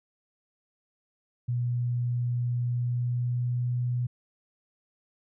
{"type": "tone with pitch glide", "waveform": "sine", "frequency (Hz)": [121.6, 122.87], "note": ["B2", "B2"], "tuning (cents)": [-26, -8], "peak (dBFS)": -25, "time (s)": [1.48, 4.07], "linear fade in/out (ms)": 10, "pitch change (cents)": 18, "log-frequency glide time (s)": [2.66, 3.71], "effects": []}